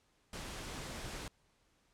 pink noise, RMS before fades -44 dBFS, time 0.33-1.28 s, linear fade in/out 2 ms, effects pink hiss -73 dBFS RMS until 1.93 s + low-pass 9000 Hz 12 dB/octave

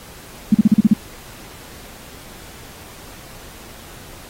sine tone bursts, 213 Hz, G#3, 44 cents sharp, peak -6 dBFS, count 7, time 0.52-0.936 s, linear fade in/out 5 ms, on 26 ms, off 39 ms, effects pink hiss -40 dBFS RMS until 4.29 s + AAC 48 kbps

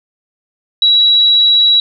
sine tone, 3895 Hz, B7, 25 cents flat, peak -6 dBFS, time 0.82-1.8 s, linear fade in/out 2 ms, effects none

